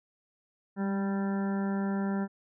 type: harmonic tone with a mistuned harmonic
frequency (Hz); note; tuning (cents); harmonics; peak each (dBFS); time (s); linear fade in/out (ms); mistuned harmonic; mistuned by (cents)
196; G3; 0; 1 / 2 / 3 / 4 / 5 / 7 / 8 / 9; -28 / -38 / -43 / -42 / -45 / -45 / -49 / -48; 0.76-2.28; 50; 1; +19
effects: none